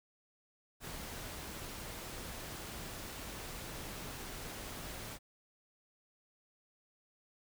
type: noise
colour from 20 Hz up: pink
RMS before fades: -45 dBFS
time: 0.8-5.19 s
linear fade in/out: 50 ms
effects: none